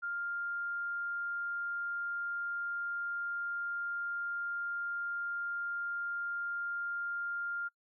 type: tone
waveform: sine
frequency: 1400 Hz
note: F6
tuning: 4 cents sharp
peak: -34 dBFS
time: 0.02-7.69 s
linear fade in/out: 20 ms
effects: noise-tail reverb RT60 0.1 s tail -25 dB re dry